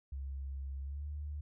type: tone with pitch glide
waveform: sine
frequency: 68 to 73.73 Hz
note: C#2 to D2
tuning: -33 to +7 cents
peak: -38 dBFS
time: 0.12-1.41 s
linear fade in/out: 5 ms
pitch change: +140 cents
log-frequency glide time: 0.81-1.07 s
effects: none